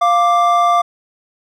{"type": "tone pair together", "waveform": "triangle", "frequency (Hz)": [698.5, 1176], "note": ["F5", "D6"], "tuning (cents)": [0, 2], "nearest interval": "major sixth", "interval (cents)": 902, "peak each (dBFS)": -11, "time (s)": [0.01, 0.82], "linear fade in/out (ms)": 10, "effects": []}